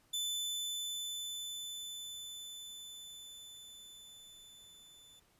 sawtooth tone with level ramp, 3510 Hz, A7, 5 cents flat, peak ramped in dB -31 to -55 dBFS, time 0.13-5.2 s, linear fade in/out 10 ms, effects pink hiss -70 dBFS RMS until 5.39 s + resampled to 32000 Hz

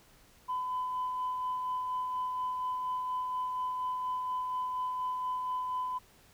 sine tone with tremolo, 1008 Hz, B5, 35 cents sharp, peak -29 dBFS, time 0.48-5.99 s, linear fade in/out 20 ms, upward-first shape sine, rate 4.2 Hz, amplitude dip 30%, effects tanh soft clip ceiling -27 dBFS + pink hiss -61 dBFS RMS until 6.33 s

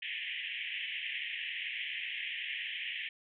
white band-pass noise, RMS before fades -39 dBFS, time 0.02-3.09 s, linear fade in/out 5 ms, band 1800 to 3200 Hz, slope 96 dB/octave, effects none

